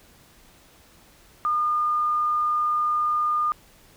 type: tone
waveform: sine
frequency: 1215 Hz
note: D#6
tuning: 42 cents flat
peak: -20 dBFS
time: 1.45-3.52 s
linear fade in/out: 0 ms
effects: pink hiss -54 dBFS RMS until 3.96 s